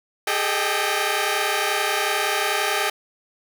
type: tone cluster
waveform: 10% pulse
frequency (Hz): 401.4 / 432.5 / 617 / 780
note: G4 / A4 / D#5 / G5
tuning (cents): +41 / -30 / -15 / -9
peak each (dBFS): -18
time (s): 0.27-2.9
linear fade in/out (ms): 5
effects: none